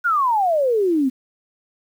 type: exponential sweep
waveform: sine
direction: down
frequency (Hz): 1480 to 250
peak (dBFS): -15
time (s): 0.04-1.1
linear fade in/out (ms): 20
effects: 8-bit